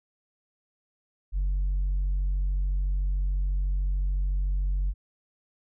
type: tone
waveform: sine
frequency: 46.9 Hz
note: F#1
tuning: 24 cents sharp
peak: -21 dBFS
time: 1.32-4.94 s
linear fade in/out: 50 ms
effects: tanh soft clip ceiling -22 dBFS